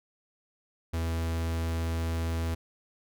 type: tone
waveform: 45% pulse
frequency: 82.41 Hz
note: E2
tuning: in tune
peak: -28 dBFS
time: 0.93-2.55 s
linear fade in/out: 10 ms
effects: none